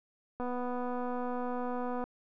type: click train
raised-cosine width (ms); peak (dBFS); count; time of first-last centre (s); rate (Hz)
1; -24; 406; 0.4-2.04; 247
effects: none